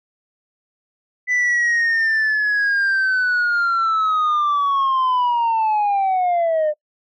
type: linear sweep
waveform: sine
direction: down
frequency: 2000 to 596 Hz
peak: -13 dBFS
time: 1.27-6.74 s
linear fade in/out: 50 ms
effects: noise-tail reverb RT60 0.1 s tail -22 dB re dry + tanh soft clip ceiling -14 dBFS